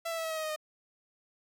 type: tone with pitch steps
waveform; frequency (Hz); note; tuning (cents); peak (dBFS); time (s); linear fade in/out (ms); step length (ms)
sawtooth; 667 / 659.3 / 651.8 / 644.3 / 636.9 / 629.6 / 622.3 / 615.2; E5 / E5 / E5 / E5 / D#5 / D#5 / D#5 / D#5; +20 / 0 / -20 / -40 / +40 / +20 / 0 / -20; -29; 0.05-0.562; 10; 64
effects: none